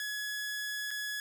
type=tone with dropouts; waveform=sawtooth; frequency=1690 Hz; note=G#6; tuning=30 cents sharp; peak=-31 dBFS; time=0-1.2 s; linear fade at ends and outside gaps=1 ms; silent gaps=0.907-0.912 s; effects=none

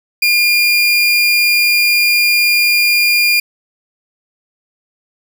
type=tone; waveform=30% pulse; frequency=2413 Hz; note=D7; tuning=46 cents sharp; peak=-7 dBFS; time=0.22-3.4 s; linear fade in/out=5 ms; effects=none

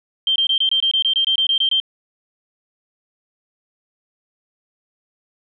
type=tone bursts; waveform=sine; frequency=3152 Hz; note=G7; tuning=9 cents sharp; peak=-14 dBFS; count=14; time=0.27-1.801 s; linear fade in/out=2 ms; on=88 ms; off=23 ms; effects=none

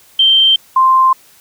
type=tone pair in turn; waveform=sine; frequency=3136 / 1046.5 Hz; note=G7 / C6; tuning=0 / 0 cents; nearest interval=octave + perfect fifth; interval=1900 cents; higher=first; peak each=-6 dBFS; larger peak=neither; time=0.19-0.56 / 0.76-1.13 s; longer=neither; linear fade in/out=5 ms; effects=white hiss -46 dBFS RMS until 1.4 s

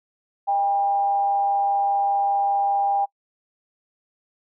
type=tone with frequency modulation; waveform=sine; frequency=800 Hz; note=G5; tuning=35 cents sharp; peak=-18 dBFS; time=0.47-3.06 s; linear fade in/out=20 ms; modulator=175 Hz; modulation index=0.26; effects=noise-tail reverb RT60 0.1 s tail -26 dB re dry

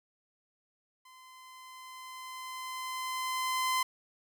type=tone with level ramp; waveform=sawtooth; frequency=1030 Hz; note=C6; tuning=28 cents flat; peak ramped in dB=-50 to -23 dBFS; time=1.05-3.83 s; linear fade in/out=5 ms; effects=none

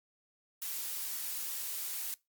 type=noise; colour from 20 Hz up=blue; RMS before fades=-38 dBFS; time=0.62-2.14 s; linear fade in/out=0 ms; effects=noise-tail reverb RT60 0.2 s tail -21 dB re dry + Opus 48 kbps

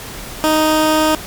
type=tone; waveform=15% pulse; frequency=311.1 Hz; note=D#4; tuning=in tune; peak=-5 dBFS; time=0.44-1.15 s; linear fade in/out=0 ms; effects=pink hiss -30 dBFS RMS until 1.26 s + MP3 96 kbps

